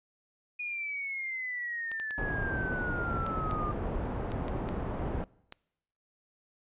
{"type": "exponential sweep", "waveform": "sine", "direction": "down", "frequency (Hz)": [2465, 1197], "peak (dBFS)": -33, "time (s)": [0.59, 3.72], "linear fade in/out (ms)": 10}
{"type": "clicks", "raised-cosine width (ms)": 0.2, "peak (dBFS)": -25, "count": 9, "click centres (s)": [1.916, 1.999, 2.108, 3.265, 3.511, 4.319, 4.482, 4.689, 5.524]}
{"type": "low-pass noise", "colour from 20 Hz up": "pink", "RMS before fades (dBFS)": -34, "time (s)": [2.18, 5.24], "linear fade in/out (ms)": 0, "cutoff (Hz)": 860, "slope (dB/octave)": 12}
{"effects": ["noise-tail reverb RT60 0.9 s tail -24 dB re dry", "resampled to 8000 Hz"]}